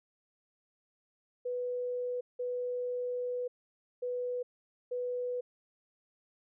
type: tone bursts at uneven times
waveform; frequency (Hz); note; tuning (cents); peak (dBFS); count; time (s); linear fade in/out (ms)
sine; 493.9; B4; 0; -32; 4; 1.45-2.21 / 2.39-3.48 / 4.02-4.43 / 4.91-5.41; 10
effects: none